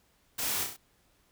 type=noise with echo; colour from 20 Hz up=white; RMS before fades=-33 dBFS; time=0.38-0.64 s; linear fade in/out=10 ms; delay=32 ms; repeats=4; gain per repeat=-4 dB; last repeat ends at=0.768 s; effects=pink hiss -68 dBFS RMS until 1.31 s